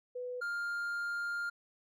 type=tone pair in turn; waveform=sine / triangle; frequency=496.4 / 1403.2 Hz; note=B4 / F6; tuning=+9 / +8 cents; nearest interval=octave + tritone; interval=1799 cents; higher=second; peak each=-37 / -32 dBFS; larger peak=second; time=0.15-0.41 / 0.41-1.5 s; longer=second; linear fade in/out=10 ms; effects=none